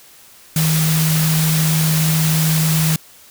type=tone in noise; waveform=sine; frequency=158.3 Hz; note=D#3; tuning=30 cents sharp; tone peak=-14 dBFS; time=0.56-2.96 s; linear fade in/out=2 ms; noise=white; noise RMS=-21 dBFS; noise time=0.56-2.96 s; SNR=+4 dB; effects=white hiss -45 dBFS RMS until 3.3 s